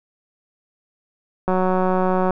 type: click train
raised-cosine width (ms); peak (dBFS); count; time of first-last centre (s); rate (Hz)
1; -7; 154; 1.48-2.307; 185
effects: none